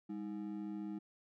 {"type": "ring-modulated tone", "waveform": "triangle", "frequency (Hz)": 258.6, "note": "C4", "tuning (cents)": -20, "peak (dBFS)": -35, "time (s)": [0.09, 0.99], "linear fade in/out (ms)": 10, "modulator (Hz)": 57.2, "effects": []}